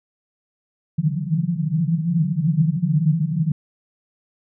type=band-pass noise; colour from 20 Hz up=white; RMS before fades=-20 dBFS; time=0.98-3.52 s; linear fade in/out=5 ms; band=150 to 170 Hz; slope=96 dB/octave; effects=none